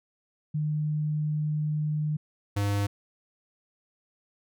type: tone pair in turn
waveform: sine / square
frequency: 151.7 / 101.25 Hz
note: D#3 / G#2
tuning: -44 / -43 cents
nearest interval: perfect fifth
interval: 699 cents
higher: first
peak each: -25 dBFS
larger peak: neither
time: 0.54-2.17 / 2.56-2.87 s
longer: first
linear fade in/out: 10 ms
effects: none